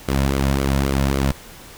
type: tone with flanger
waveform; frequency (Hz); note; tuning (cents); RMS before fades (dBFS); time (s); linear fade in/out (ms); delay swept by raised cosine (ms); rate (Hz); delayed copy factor
sawtooth; 68.2; C#2; -28; -19; 0.08-1.32; 5; 1.1 to 2.6; 3.7; -0.6
effects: pink hiss -41 dBFS RMS until 1.77 s